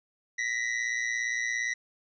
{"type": "ring-modulated tone", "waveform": "45% pulse", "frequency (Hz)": 1949, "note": "B6", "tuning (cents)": -23, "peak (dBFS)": -25, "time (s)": [0.38, 1.74], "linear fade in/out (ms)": 10, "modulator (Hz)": 58.7, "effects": ["resampled to 16000 Hz", "11-bit"]}